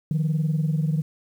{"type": "tone pair together", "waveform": "sine", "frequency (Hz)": [153.29, 173.7], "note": ["D#3", "F3"], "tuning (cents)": [-25, -9], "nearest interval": "major second", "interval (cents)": 216, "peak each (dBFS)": [-20, -25], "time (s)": [0.11, 1.02], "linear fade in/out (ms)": 2, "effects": ["tanh soft clip ceiling -16 dBFS", "9-bit"]}